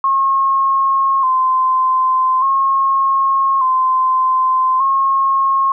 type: tone with vibrato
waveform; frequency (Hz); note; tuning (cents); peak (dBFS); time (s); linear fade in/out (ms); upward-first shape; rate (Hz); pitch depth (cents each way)
sine; 1059; C6; +21; -11; 0.04-5.72; 2; square; 0.42; 38
effects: none